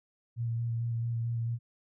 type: tone with vibrato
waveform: sine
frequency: 116.54 Hz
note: A#2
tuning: in tune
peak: -29 dBFS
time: 0.36-1.59 s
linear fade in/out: 50 ms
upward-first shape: square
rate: 4.5 Hz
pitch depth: 15 cents each way
effects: none